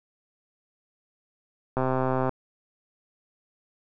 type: click train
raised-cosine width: 1 ms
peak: -12 dBFS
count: 69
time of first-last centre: 1.77-2.293 s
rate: 130 Hz
effects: none

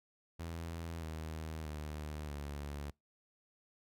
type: tone with pitch steps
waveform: sawtooth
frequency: 83.1 / 79.3 / 75.68 / 72.22 Hz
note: E2 / D#2 / D#2 / D2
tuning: +15 / +33 / -47 / -28 cents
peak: -37 dBFS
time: 0.39-2.91 s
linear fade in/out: 10 ms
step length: 630 ms
effects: noise-tail reverb RT60 0.2 s tail -26 dB re dry

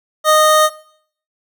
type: tone pair together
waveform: square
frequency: 618.5 / 1237 Hz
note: D#5 / D#6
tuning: -10 / -10 cents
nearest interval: octave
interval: 1200 cents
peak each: -12 dBFS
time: 0.24-0.7 s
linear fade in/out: 50 ms
effects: noise-tail reverb RT60 0.6 s tail -19 dB re dry

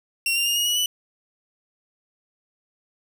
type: tone with pitch steps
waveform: sawtooth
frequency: 2740 / 2785 / 2830 / 2876 / 2923 / 2971 Hz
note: F7 / F7 / F7 / F#7 / F#7 / F#7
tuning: -34 / -5 / +22 / -50 / -22 / +6 cents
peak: -17 dBFS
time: 0.26-0.86 s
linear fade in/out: 2 ms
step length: 100 ms
effects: none

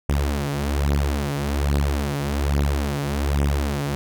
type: beating tone pair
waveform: sawtooth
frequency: 70.5 / 71.7 Hz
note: C#2 / D2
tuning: +30 / -41 cents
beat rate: 1.2 Hz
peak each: -19 dBFS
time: 0.09-3.95 s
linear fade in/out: 0 ms
effects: none

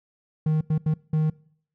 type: tone bursts at uneven times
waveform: triangle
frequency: 155.56 Hz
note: D#3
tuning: in tune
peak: -17 dBFS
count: 4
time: 0.46-0.61 / 0.7-0.78 / 0.86-0.94 / 1.13-1.3 s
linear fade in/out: 5 ms
effects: noise-tail reverb RT60 0.6 s tail -23 dB re dry

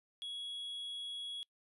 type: tone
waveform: triangle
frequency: 3340 Hz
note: G#7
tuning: 9 cents sharp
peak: -39 dBFS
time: 0.22-1.43 s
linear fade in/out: 0 ms
effects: noise-tail reverb RT60 0.1 s tail -24 dB re dry + resampled to 32000 Hz

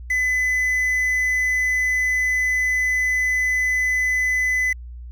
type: tone with quantisation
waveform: triangle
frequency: 2010 Hz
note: B6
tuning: 30 cents sharp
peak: -16 dBFS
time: 0.1-4.73 s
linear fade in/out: 5 ms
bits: 7
effects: added 60 Hz sine -33 dBFS peak until 5.11 s

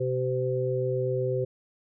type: harmonic tone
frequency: 127.9 Hz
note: C3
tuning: 39 cents flat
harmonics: 1 / 3 / 4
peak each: -29 / -29 / -29 dBFS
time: 0-1.45 s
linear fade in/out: 10 ms
effects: none

